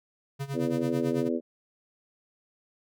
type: tone with tremolo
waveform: square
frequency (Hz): 138.59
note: C#3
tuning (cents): 0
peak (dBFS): -30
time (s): 0.39-1.29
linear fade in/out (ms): 20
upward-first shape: sine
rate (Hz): 9.1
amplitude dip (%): 85
type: harmonic tone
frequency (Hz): 82.9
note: E2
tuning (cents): +10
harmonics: 3 / 4 / 5 / 6 / 7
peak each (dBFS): -29 / -31 / -33 / -35 / -36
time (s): 0.53-1.41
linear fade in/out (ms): 50
effects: none